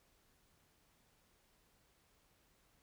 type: silence
effects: pink hiss -73 dBFS RMS until 2.82 s